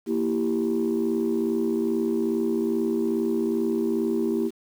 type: chord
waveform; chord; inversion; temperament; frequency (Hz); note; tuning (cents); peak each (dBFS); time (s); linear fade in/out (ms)
sine; E diminished; second; equal; 233.1 / 329.6 / 392; Bb3 / E4 / G4; 0 / 0 / 0; -25; 0.06-4.51; 50
effects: tanh soft clip ceiling -16 dBFS + 8-bit